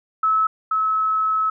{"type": "tone pair in turn", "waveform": "sine", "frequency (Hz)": [1298, 1293.4], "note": ["E6", "E6"], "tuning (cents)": [-27, -33], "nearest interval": "unison", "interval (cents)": 6, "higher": "first", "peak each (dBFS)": [-15, -17], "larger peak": "first", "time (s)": [[0.23, 0.47], [0.71, 1.5]], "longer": "second", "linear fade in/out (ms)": 5, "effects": []}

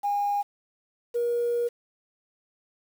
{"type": "tone pair in turn", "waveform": "sine", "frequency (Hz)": [814, 475.9], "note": ["G#5", "A#4"], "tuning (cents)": [-35, 36], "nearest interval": "major sixth", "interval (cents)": 929, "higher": "first", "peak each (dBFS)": -22, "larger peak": "neither", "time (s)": [[0.03, 0.43], [1.14, 1.69]], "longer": "second", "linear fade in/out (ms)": 20, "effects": ["tanh soft clip ceiling -19 dBFS", "8-bit"]}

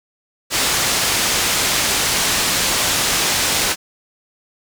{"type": "low-pass noise", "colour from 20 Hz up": "white", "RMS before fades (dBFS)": -18, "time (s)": [0.5, 3.76], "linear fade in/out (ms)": 50, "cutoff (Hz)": 7600, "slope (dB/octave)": 12, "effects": []}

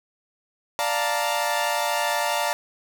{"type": "chord", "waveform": "sawtooth", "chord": "Bb major seventh", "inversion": "first", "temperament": "equal", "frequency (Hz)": [587.3, 698.5, 880, 932.3], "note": ["D5", "F5", "A5", "Bb5"], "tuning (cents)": [0, 0, 0, 0], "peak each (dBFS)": -24, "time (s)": [0.79, 2.53], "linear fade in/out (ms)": 0, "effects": []}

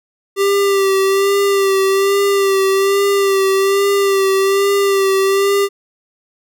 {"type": "tone with vibrato", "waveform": "square", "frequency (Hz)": 392.9, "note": "G4", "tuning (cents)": 4, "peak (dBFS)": -12, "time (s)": [0.36, 5.69], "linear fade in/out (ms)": 50, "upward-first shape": "sine", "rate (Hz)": 1.2, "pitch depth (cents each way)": 31, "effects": []}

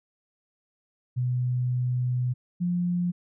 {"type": "tone pair in turn", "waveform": "sine", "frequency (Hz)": [124.8, 176.49], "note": ["B2", "F3"], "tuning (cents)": [19, 18], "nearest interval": "tritone", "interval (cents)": 599, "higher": "second", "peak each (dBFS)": -23, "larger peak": "neither", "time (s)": [[1.16, 2.34], [2.6, 3.12]], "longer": "first", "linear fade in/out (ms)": 20, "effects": []}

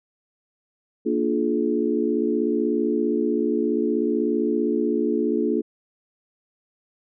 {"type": "chord", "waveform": "sine", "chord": "Bb dominant seventh", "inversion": "none", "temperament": "equal with one note detuned", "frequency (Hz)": [233.1, 293.7, 349.2, 426], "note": ["Bb3", "D4", "F4", "Ab4"], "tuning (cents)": [0, 0, 0, 44], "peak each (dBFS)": -25, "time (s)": [1.05, 5.62], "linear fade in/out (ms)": 20, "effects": []}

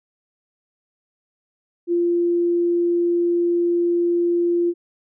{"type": "tone", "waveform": "sine", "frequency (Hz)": 345.8, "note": "F4", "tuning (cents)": -17, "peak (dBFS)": -16, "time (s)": [1.87, 4.74], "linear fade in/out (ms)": 50, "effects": []}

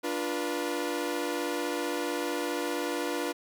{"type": "chord", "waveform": "sawtooth", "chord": "B diminished", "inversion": "first", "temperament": "equal with one note detuned", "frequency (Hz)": [293.7, 349.2, 484.8], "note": ["D4", "F4", "B4"], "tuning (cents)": [0, 0, -32], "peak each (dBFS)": -30, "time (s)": [0.03, 3.33], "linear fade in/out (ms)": 20, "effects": []}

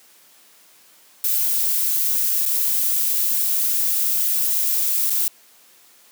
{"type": "noise with dropouts", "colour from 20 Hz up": "violet", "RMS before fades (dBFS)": -20, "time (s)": [1.24, 5.28], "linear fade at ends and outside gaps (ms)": 2, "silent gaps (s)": [[2.455, 2.46], [5.099, 5.103]], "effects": ["white hiss -52 dBFS RMS until 6.11 s", "high-pass 200 Hz 12 dB/octave"]}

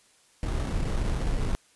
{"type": "noise with sample-and-hold", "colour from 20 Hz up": "brown", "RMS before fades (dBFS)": -27, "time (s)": [0.43, 1.55], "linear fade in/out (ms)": 0, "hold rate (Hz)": 2450, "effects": ["white hiss -61 dBFS RMS until 1.75 s", "resampled to 24000 Hz"]}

